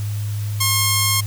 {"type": "tone", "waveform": "5% pulse", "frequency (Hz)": 1073, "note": "C6", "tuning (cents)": 43, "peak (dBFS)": -4, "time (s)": [0.6, 1.21], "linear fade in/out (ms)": 10, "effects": ["added 104 Hz sine -21 dBFS peak until 1.26 s", "white hiss -39 dBFS RMS until 1.26 s"]}